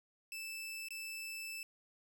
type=tone with dropouts; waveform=sawtooth; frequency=2637 Hz; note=E7; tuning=in tune; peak=-39 dBFS; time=0.32-1.63 s; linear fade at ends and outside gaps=1 ms; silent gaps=0.885-0.906 s; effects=none